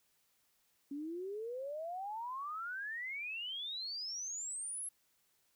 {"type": "exponential sweep", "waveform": "sine", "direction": "up", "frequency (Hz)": [276, 11170], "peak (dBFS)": -39, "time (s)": [0.91, 4.89], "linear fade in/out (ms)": 5, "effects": ["white hiss -75 dBFS RMS until 5.55 s"]}